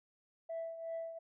sine tone with tremolo, 659.3 Hz, E5, in tune, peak -35 dBFS, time 0.49-1.19 s, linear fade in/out 10 ms, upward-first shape triangle, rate 2.7 Hz, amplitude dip 70%, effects tanh soft clip ceiling -35 dBFS

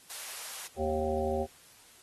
white high-pass noise, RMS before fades -41 dBFS, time 0.1-0.67 s, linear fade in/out 0 ms, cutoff 530 Hz, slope 24 dB/octave
harmonic tone, 77.78 Hz, D#2, in tune, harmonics 1 / 3 / 5 / 7 / 9 / 10, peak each -36 / -37 / -33 / -33 / -37 / -38 dBFS, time 0.76-1.47 s, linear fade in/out 50 ms
effects white hiss -57 dBFS RMS until 2.02 s + AAC 32 kbps

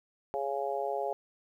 harmonic tone, 138.7 Hz, C#3, 1 cent sharp, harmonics 3 / 4 / 5 / 6, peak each -36 / -35 / -35 / -37 dBFS, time 0.34-1.13 s, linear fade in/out 0 ms, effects 11-bit

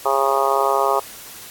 harmonic tone, 136.8 Hz, C#3, 23 cents flat, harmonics 3 / 4 / 5 / 6 / 7 / 8 / 9, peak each -23 / -23 / -23 / -23 / -23 / -23 / -23 dBFS, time 0.05-1 s, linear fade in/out 10 ms, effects white hiss -38 dBFS RMS until 1.5 s + AAC 64 kbps

